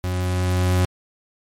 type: tone with level ramp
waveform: 40% pulse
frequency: 91 Hz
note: F#2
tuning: 28 cents flat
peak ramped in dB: -21 to -14 dBFS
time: 0.04-0.85 s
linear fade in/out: 0 ms
effects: MP3 64 kbps